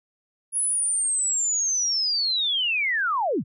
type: linear sweep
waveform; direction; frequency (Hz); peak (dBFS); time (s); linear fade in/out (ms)
sine; down; 10490 to 82.6; -21; 0.52-3.44; 50
effects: none